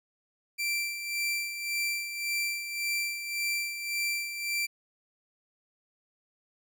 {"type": "tone with tremolo", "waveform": "sawtooth", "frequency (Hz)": 2349, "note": "D7", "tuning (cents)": 0, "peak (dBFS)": -24, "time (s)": [0.58, 4.67], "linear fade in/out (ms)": 20, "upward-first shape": "sine", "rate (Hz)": 1.8, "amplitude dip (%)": 60, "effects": []}